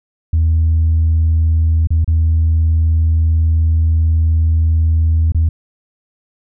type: tone with dropouts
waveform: sine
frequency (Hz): 80.7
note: E2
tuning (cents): -36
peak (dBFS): -8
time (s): 0.33-5.49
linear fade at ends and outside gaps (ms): 5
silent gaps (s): 1.872-1.905 / 2.045-2.077 / 5.321-5.346
effects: tanh soft clip ceiling -7 dBFS